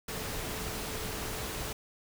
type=tone in noise; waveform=sine; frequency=436.6 Hz; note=A4; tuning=13 cents flat; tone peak=-46 dBFS; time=0.08-1.73 s; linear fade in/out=5 ms; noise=pink; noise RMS=-37 dBFS; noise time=0.08-1.73 s; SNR=-12 dB; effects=none